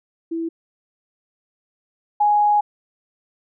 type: tone pair in turn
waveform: sine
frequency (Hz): 330.1 / 831.8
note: E4 / G#5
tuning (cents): +2 / +2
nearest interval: octave + major third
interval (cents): 1600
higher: second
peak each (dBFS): -22 / -13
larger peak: second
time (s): 0.31-0.49 / 2.2-2.61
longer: second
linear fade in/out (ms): 10
effects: none